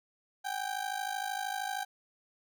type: ring-modulated tone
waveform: 30% pulse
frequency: 784 Hz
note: G5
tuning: in tune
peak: -28 dBFS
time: 0.44-1.85 s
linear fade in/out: 20 ms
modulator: 26.5 Hz
effects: none